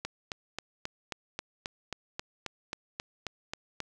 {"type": "click train", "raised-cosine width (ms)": 0.2, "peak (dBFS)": -17, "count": 15, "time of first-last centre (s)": [0.05, 3.803], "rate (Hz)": 3.73, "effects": []}